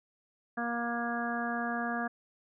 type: harmonic tone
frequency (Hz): 236.3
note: A#3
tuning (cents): +24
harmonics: 1 / 2 / 3 / 4 / 5 / 6 / 7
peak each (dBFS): -35 / -43 / -36 / -47 / -40 / -42 / -37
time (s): 0.57-2.08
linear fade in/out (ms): 10
effects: none